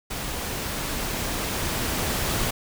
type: noise with level ramp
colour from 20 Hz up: pink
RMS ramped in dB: -31 to -25 dBFS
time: 0.1-2.51 s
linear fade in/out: 10 ms
effects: none